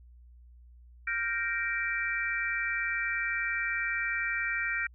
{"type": "chord", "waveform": "sine", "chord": "G minor seventh", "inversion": "third", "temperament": "equal with one note detuned", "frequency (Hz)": [1396.9, 1568, 1864.7, 2337], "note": ["F6", "G6", "Bb6", "D7"], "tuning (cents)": [0, 0, 0, -9], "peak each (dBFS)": [-36, -35, -33, -33], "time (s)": [1.07, 4.87], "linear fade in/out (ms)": 5, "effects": ["added 60 Hz sine -51 dBFS peak until 4.94 s"]}